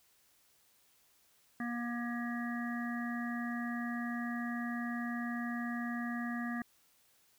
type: harmonic tone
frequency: 238.4 Hz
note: A#3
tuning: 39 cents sharp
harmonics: 1 / 3 / 5 / 7 / 8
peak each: -36 / -46 / -47 / -44 / -46 dBFS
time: 1.6-6.62 s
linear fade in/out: 2 ms
effects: white hiss -69 dBFS RMS until 7.38 s